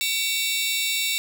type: tone cluster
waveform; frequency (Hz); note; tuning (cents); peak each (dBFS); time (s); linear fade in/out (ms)
sawtooth; 2265 / 2713 / 3643 / 3929; C#7 / E7 / A#7 / B7; +37 / +49 / -41 / -10; -25; 0.01-1.18; 0
effects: none